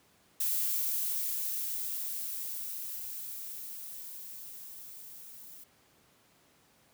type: noise with level ramp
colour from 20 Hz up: violet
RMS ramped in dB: -30 to -50 dBFS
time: 0.4-5.64 s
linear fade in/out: 5 ms
effects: pink hiss -65 dBFS RMS until 6.93 s + high-pass 100 Hz 12 dB/octave

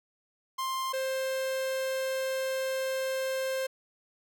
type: tone pair in turn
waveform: 45% pulse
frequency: 1052 / 527.1 Hz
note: C6 / C5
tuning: +9 / +13 cents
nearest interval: octave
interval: 1196 cents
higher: first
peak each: -30 / -29 dBFS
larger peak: second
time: 0.58-0.93 / 0.93-3.67 s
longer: second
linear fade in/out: 10 ms
effects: none

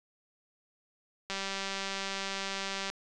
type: click train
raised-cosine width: 0.2 ms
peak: -18 dBFS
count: 313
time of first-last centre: 1.3-2.9 s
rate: 195 Hz
effects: resampled to 24000 Hz

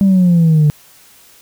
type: exponential sweep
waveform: sine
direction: down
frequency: 199 to 146.83 Hz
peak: -5 dBFS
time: 0.01-0.7 s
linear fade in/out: 0 ms
effects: tanh soft clip ceiling -5 dBFS + white hiss -45 dBFS RMS until 1.41 s

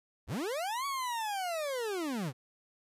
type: linear two-way sweep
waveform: 40% pulse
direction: up then down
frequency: 46.25 to 1135 to 114.6 Hz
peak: -32 dBFS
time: 0.27-2.33 s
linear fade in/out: 50 ms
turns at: 0.86 s
effects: resampled to 32000 Hz + 12-bit

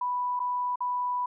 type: tone with dropouts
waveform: sine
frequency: 987.8 Hz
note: B5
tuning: in tune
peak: -26 dBFS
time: 0.01-1.26 s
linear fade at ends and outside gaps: 5 ms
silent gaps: 0.394-0.4 / 0.758-0.805 s
effects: none

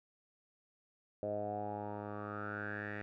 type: tone with low-pass filter sweep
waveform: 10% pulse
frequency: 103.83 Hz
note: G#2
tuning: in tune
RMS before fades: -41 dBFS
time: 1.23-3.02 s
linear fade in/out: 0 ms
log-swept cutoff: 590 to 2000 Hz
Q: 7.7
effects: none

